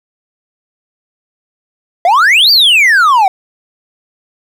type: exponential two-way sweep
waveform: triangle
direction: up then down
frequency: 659.3 to 4814 to 735 Hz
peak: -3 dBFS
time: 2.05-3.28 s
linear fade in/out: 2 ms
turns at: 2.51 s
effects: 7-bit